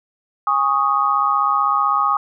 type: chord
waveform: sine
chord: Ab suspended fourth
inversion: none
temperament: equal with one note detuned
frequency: 820.6 / 1108.7 / 1244.5 Hz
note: Ab5 / Db6 / Eb6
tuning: -21 / 0 / 0 cents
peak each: -22 / -19 / -17 dBFS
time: 0.47-2.17 s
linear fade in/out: 2 ms
effects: none